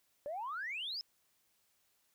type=exponential sweep; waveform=sine; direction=up; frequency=555 to 5280 Hz; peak=-37 dBFS; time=0.26-1.01 s; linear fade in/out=0 ms; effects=tanh soft clip ceiling -33 dBFS + white hiss -75 dBFS RMS until 2.14 s

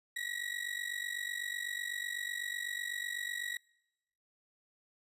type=ring-modulated tone; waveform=35% pulse; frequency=1916 Hz; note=A#6; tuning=47 cents sharp; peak=-32 dBFS; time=0.16-3.57 s; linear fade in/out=2 ms; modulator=24 Hz; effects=noise-tail reverb RT60 0.9 s tail -25 dB re dry + resampled to 32000 Hz

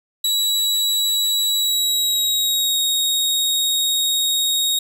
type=tone with pitch glide; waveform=sawtooth; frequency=3902 to 3756 Hz; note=B7 to A#7; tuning=-22 to +12 cents; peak=-14 dBFS; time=0.24-4.79 s; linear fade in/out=5 ms; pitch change=-66 cents; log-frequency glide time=1.56-2.79 s; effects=none

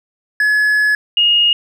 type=tone pair in turn; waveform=triangle / sine; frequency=1700 / 2859 Hz; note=G#6 / F7; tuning=+40 / +40 cents; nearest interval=major sixth; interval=900 cents; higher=second; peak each=-9 dBFS; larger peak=neither; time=0.4-0.95 / 1.17-1.53 s; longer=first; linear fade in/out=2 ms; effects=none

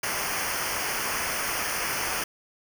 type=noise with comb filter; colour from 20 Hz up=pink; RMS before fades=-29 dBFS; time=0.03-2.24 s; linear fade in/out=5 ms; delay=0.26 ms; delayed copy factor=-0.85; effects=none

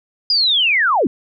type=linear sweep; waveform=sine; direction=down; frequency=4978 to 201.6 Hz; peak=-12 dBFS; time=0.3-1.07 s; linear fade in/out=2 ms; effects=none

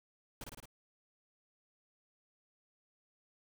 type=noise with echo; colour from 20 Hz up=pink; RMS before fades=-45 dBFS; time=0.41-0.44 s; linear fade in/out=2 ms; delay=54 ms; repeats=4; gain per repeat=-2 dB; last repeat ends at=0.656 s; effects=none

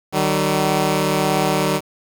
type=tone pair together; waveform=10% pulse; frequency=152.01 / 190.4 Hz; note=D#3 / F#3; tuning=-40 / +50 cents; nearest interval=major third; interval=390 cents; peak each=-11 dBFS; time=0.12-1.81 s; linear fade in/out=50 ms; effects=7-bit

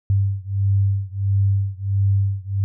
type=beating tone pair; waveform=sine; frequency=98 / 99.5 Hz; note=G2 / G2; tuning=0 / +26 cents; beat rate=1.5 Hz; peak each=-19 / -20 dBFS; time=0.1-2.64 s; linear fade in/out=0 ms; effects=none

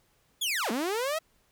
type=linear two-way sweep; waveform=sawtooth; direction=down then up; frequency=3520 to 210.7 to 659 Hz; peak=-24 dBFS; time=0.41-1.19 s; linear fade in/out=10 ms; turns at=0.71 s; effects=pink hiss -68 dBFS RMS until 1.51 s

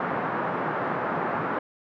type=band-pass noise; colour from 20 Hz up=white; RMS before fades=-28 dBFS; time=0-1.59 s; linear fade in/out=5 ms; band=130 to 1400 Hz; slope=24 dB/octave; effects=none

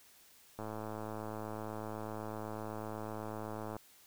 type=click train; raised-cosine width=1 ms; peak=-28 dBFS; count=344; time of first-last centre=0.59-3.766 s; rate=108 Hz; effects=white hiss -62 dBFS RMS until 4.06 s

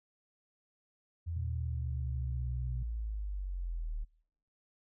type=linear sweep; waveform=sine; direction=down; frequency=85.1 to 36.71 Hz; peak=-34 dBFS; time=1.26-4.05 s; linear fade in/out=20 ms
type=tone with pitch glide; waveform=sine; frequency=118 to 123.15 Hz; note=A#2 to B2; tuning=+22 to -5 cents; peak=-38 dBFS; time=1.36-2.83 s; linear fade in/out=5 ms; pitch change=+73 cents; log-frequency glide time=1.51-2.09 s
effects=noise-tail reverb RT60 0.9 s tail -26 dB re dry

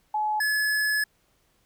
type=tone pair in turn; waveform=sine / square; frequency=852 / 1707.6 Hz; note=G#5 / G#6; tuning=+44 / +48 cents; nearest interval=octave; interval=1204 cents; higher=second; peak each=-23 / -23 dBFS; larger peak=neither; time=0.14-0.4 / 0.4-1.04 s; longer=second; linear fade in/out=5 ms; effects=pink hiss -67 dBFS RMS until 1.65 s

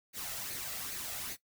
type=noise with flanger; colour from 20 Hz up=white; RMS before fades=-40 dBFS; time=0.13-1.37 s; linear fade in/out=50 ms; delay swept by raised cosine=0.46 to 1.56 ms; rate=2.5 Hz; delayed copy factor=+0.5; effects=noise-tail reverb RT60 0.1 s tail -17 dB re dry

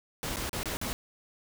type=noise with dropouts; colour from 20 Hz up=pink; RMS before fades=-34 dBFS; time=0.23-0.93 s; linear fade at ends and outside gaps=0 ms; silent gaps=0.36-0.369 / 0.494-0.531 / 0.631-0.657 / 0.77-0.814 s; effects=none

